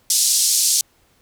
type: band-pass noise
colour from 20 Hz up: pink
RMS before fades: -17 dBFS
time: 0.1-0.81 s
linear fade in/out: 2 ms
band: 4800 to 11000 Hz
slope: 24 dB/octave
effects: pink hiss -59 dBFS RMS until 1.21 s